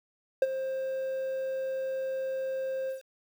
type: tone with ADSR envelope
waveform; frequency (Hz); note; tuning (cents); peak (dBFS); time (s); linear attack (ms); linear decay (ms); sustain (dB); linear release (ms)
triangle; 529; C5; +19; -16; 0.42-3.02; 3; 33; -12; 130
effects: 9-bit